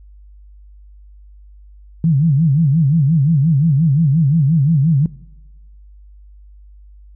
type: tone with vibrato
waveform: sine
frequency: 150 Hz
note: D3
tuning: 37 cents sharp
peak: -10 dBFS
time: 2.04-5.06 s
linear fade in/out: 2 ms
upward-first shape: sine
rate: 5.7 Hz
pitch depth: 210 cents each way
effects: noise-tail reverb RT60 1.0 s tail -21 dB re dry + added 50 Hz sine -39 dBFS peak until 7.15 s